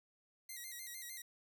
5% pulse tone with vibrato, 2000 Hz, B6, 21 cents sharp, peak -36 dBFS, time 0.49-1.22 s, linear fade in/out 5 ms, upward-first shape square, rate 6.6 Hz, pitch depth 75 cents each way, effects none

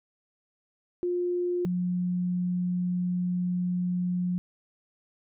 sine tone pair in turn, 354.5 / 179.1 Hz, F4 / F3, +26 / +44 cents, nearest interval octave, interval 1182 cents, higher first, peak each -25 dBFS, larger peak neither, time 1.03-1.65 / 1.65-4.38 s, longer second, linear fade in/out 0 ms, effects none

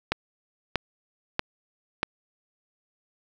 click train, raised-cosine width 0.3 ms, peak -7 dBFS, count 4, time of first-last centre 0.12-2.031 s, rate 1.57 Hz, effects 8-bit

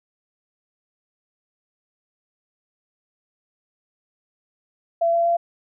sine tone with pitch steps, 674 / 679.1 / 684.2 Hz, E5 / F5 / F5, +38 / -49 / -36 cents, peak -16 dBFS, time 5.01-5.37 s, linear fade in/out 10 ms, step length 120 ms, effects none

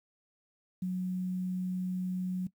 sine tone with quantisation, 183.5 Hz, F#3, 14 cents flat, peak -30 dBFS, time 0.82-2.47 s, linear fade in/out 5 ms, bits 10, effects noise-tail reverb RT60 0.1 s tail -18 dB re dry

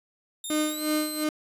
10% pulse tone with pitch glide, 3655 to 4103 Hz, A#7 to C8, -35 to -35 cents, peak -26 dBFS, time 0.44-1.24 s, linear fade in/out 2 ms, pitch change +200 cents, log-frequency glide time 0.69-0.81 s
35% pulse tone with tremolo, 305.6 Hz, D#4, 31 cents flat, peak -21 dBFS, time 0.5-1.29 s, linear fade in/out 2 ms, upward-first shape sine, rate 2.8 Hz, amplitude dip 75%
effects resampled to 32000 Hz

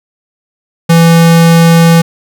square tone, 166.7 Hz, E3, 20 cents sharp, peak -3 dBFS, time 0.89-2.02 s, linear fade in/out 10 ms, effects none

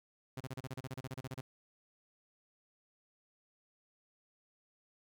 sawtooth tone bursts, 130.81 Hz, C3, in tune, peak -36 dBFS, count 16, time 0.37-1.41 s, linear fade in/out 5 ms, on 35 ms, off 32 ms, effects 13-bit

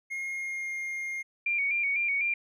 triangle tone with pitch glide, 2144 to 2126 Hz, C7 to C7, +42 to +27 cents, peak -30 dBFS, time 0.1-1.23 s, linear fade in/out 20 ms, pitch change -15 cents, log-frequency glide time 0.29-0.72 s
sine tone with vibrato, 2308 Hz, D7, 31 cents flat, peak -25 dBFS, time 1.46-2.34 s, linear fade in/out 5 ms, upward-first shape square, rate 4 Hz, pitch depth 56 cents each way
effects none

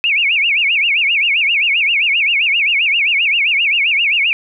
sine tone with vibrato, 2489 Hz, D#7, in tune, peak -11 dBFS, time 0.04-4.33 s, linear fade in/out 0 ms, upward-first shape sine, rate 7.6 Hz, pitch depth 240 cents each way, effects none

